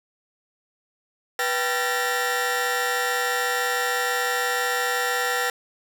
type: tone cluster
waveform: 40% pulse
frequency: 490.9 / 780 / 1361 / 1764 / 1890 Hz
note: B4 / G5 / F6 / A6 / A#6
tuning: -10 / -9 / -45 / +4 / +23 cents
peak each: -28 dBFS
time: 1.39-5.5 s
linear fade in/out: 2 ms
effects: none